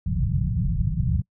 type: low-pass noise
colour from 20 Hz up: white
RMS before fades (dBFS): -23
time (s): 0.06-1.22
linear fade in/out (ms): 10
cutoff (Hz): 180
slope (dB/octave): 96
effects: noise-tail reverb RT60 0.1 s tail -26 dB re dry